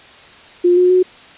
sine tone with pitch steps, 353.4 / 361.4 / 366.9 Hz, F4 / F#4 / F#4, +21 / -41 / -15 cents, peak -8 dBFS, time 0.64-1.03 s, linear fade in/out 10 ms, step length 130 ms, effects white hiss -41 dBFS RMS until 1.37 s + resampled to 8000 Hz

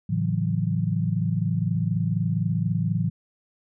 sine chord, F# minor seventh, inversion first, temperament equal with one note detuned, 110 / 140.77 / 164.81 / 185 Hz, A2 / C#3 / E3 / F#3, 0 / +27 / 0 / 0 cents, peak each -26 / -30 / -25 / -29 dBFS, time 0.09-3.1 s, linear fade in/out 10 ms, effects none

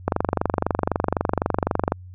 click train, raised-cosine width 1 ms, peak -5 dBFS, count 45, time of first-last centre 0.08-1.921 s, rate 23.9 Hz, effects added 91 Hz sine -38 dBFS peak until 2.14 s

